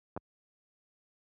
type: clicks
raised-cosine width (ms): 1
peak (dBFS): -24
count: 2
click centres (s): 0.165 / 0.175
effects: high-pass 60 Hz 12 dB/octave